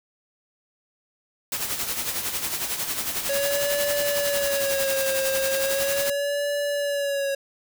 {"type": "noise with tremolo", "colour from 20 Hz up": "white", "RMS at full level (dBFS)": -26, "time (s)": [1.52, 6.1], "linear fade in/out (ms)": 2, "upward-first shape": "sine", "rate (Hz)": 11, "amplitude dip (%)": 55}
{"type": "tone with vibrato", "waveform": "square", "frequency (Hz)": 556, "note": "C#5", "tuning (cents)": 5, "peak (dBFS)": -24, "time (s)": [3.29, 7.35], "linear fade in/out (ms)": 5, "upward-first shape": "sine", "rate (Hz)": 0.38, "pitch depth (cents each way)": 64}
{"effects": []}